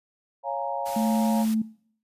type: chord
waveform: sine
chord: Bb minor seventh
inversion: first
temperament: equal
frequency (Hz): 554.4 / 698.5 / 830.6 / 932.3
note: Db5 / F5 / Ab5 / Bb5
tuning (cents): 0 / 0 / 0 / 0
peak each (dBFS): -32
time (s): 0.43-1.46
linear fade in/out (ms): 50
type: noise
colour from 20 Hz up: white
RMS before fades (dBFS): -39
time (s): 0.85-1.55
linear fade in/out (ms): 20
type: tone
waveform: sine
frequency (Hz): 220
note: A3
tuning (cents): 0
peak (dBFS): -22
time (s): 0.96-1.62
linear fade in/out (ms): 5
effects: noise-tail reverb RT60 0.6 s tail -21 dB re dry + resampled to 32000 Hz